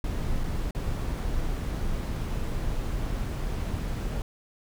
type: noise with dropouts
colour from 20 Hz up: brown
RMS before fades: -29 dBFS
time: 0.04-4.22 s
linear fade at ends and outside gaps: 2 ms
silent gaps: 0.437-0.44 / 0.709-0.748 s
effects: none